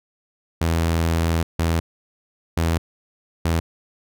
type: tone bursts at uneven times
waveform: sawtooth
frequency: 82.7 Hz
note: E2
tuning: 6 cents sharp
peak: -14 dBFS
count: 4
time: 0.61-1.43 / 1.59-1.8 / 2.57-2.78 / 3.45-3.6 s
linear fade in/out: 5 ms
effects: none